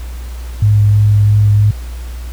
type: tone with vibrato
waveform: sine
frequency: 104.2 Hz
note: G#2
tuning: 6 cents sharp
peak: -6 dBFS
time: 0.62-1.71 s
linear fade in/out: 5 ms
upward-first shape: sine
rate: 3 Hz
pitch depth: 10 cents each way
effects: added 60 Hz sine -22 dBFS peak until 2.32 s + pink hiss -38 dBFS RMS until 2.32 s